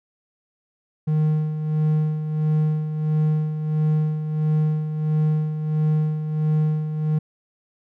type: tone with tremolo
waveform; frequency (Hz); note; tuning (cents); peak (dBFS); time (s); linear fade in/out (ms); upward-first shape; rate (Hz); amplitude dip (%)
triangle; 154.1; D#3; -16; -14; 1.07-7.19; 10; sine; 1.5; 60
effects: none